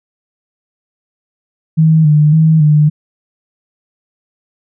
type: tone with vibrato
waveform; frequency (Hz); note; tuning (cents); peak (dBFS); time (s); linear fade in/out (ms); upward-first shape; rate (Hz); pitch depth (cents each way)
sine; 154.7; D#3; -10; -5; 1.77-2.9; 20; square; 1.8; 48
effects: none